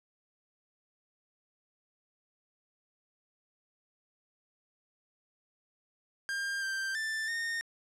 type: tone with pitch steps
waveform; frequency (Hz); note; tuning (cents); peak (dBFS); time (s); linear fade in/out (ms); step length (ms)
45% pulse; 1600 / 1572 / 1770 / 1837; G6 / G6 / A6 / A#6; +35 / +4 / +10 / -26; -32; 6.29-7.61; 0; 330
effects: low-pass 9000 Hz 12 dB/octave